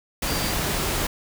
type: tone in noise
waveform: sine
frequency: 4708 Hz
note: D8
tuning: 3 cents sharp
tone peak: -33 dBFS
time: 0.27-0.52 s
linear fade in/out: 5 ms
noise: pink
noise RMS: -25 dBFS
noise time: 0.22-1.07 s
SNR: -11 dB
effects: none